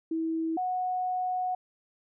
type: tone pair in turn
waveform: sine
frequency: 324.3 / 734.4 Hz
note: E4 / F#5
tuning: -28 / -13 cents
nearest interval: octave + major second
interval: 1415 cents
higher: second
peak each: -27 dBFS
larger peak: neither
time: 0.11-0.57 / 0.57-1.55 s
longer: second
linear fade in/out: 5 ms
effects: none